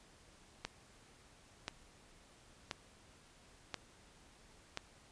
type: click train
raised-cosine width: 0.2 ms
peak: -21 dBFS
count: 5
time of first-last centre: 0.65-4.774 s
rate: 0.97 Hz
effects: pink hiss -63 dBFS RMS until 5.11 s + resampled to 22050 Hz